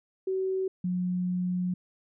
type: tone pair in turn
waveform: sine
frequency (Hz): 378.8 / 180.53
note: F#4 / F#3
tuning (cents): +41 / -42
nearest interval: octave + minor second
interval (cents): 1283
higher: first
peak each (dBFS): -26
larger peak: neither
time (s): 0.27-0.68 / 0.84-1.74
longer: second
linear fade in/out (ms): 5
effects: none